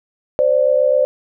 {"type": "tone pair together", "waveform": "sine", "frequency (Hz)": [519.6, 587.3], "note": ["C5", "D5"], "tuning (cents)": [-12, 0], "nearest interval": "major second", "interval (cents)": 212, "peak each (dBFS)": -14, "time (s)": [0.39, 1.05], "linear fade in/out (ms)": 0, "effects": []}